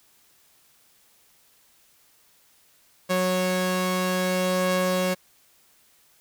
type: tone pair together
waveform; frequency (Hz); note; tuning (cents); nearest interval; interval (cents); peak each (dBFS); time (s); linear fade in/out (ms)
sawtooth; 183.87 / 551; F#3 / C#5; -11 / -11; octave + perfect fifth; 1900; -21; 3.09-5.15; 20
effects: white hiss -60 dBFS RMS until 6.2 s